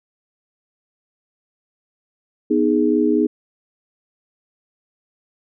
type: chord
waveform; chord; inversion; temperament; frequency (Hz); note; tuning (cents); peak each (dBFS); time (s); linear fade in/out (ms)
sine; G# minor; first; equal; 246.9 / 311.1 / 415.3; B3 / D#4 / G#4; 0 / 0 / 0; -19 / -17 / -19; 2.5-3.27; 10
effects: none